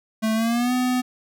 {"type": "tone with pitch glide", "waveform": "square", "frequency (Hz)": [220, 251.3], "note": ["A3", "B3"], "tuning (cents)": [0, 30], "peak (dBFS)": -20, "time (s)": [0.22, 1.02], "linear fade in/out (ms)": 20, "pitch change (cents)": 230, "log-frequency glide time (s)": [0.34, 0.73], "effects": []}